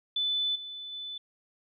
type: tone with level steps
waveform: sine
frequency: 3500 Hz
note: A7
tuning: 10 cents flat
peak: -26 / -38 / -36 dBFS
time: 0.16-1.18 s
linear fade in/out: 5 ms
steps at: 0.55 / 0.92 s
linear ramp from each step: 10 ms
effects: none